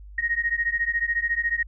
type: beating tone pair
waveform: sine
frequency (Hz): 1864.7 / 1878.7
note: A#6 / A#6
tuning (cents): 0 / +13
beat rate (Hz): 14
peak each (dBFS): -25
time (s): 0.18-1.63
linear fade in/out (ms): 5
effects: added 50 Hz sine -40 dBFS peak until 1.67 s